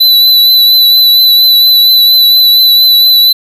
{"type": "tone with vibrato", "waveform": "square", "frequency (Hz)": 3986, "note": "B7", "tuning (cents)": 15, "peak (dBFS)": -3, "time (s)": [0, 3.33], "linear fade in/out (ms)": 10, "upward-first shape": "triangle", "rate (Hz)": 4.3, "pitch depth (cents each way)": 30, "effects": ["7-bit"]}